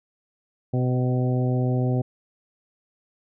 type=harmonic tone with a mistuned harmonic; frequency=126.4 Hz; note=B2; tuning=41 cents sharp; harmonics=1 / 2 / 3 / 4 / 5 / 6; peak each=-21 / -27 / -31 / -33 / -35 / -37 dBFS; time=0.73-2.02 s; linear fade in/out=10 ms; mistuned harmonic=5; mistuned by=-18 cents; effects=none